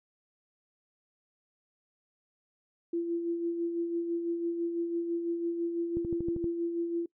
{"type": "tone with tremolo", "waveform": "sine", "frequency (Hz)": 339.5, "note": "F4", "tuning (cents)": -49, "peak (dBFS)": -27, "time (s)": [2.93, 7.06], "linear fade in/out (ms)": 5, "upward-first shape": "sine", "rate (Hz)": 6, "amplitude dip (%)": 45}
{"type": "click train", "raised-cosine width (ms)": 3, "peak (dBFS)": -24, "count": 7, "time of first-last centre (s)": [5.97, 6.442], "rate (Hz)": 12.7}
{"effects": ["noise-tail reverb RT60 0.1 s tail -23 dB re dry"]}